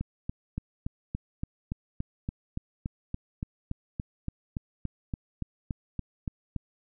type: click train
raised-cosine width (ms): 5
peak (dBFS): -19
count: 24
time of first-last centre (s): 0.01-6.563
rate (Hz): 3.51
effects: none